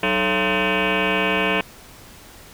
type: tone with frequency modulation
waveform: sine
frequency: 1046.5 Hz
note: C6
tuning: in tune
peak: -17 dBFS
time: 0.03-1.61 s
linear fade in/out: 2 ms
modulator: 247 Hz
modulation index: 7.4
effects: pink hiss -44 dBFS RMS until 2.53 s